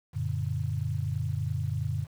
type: chord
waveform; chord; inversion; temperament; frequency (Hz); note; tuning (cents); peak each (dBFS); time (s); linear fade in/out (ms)
sine; Gb augmented; none; just; 92.5 / 115.62 / 144.53; Gb2 / Bb2 / D3; 0 / -14 / -27; -32; 0.13-2.07; 50
effects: 9-bit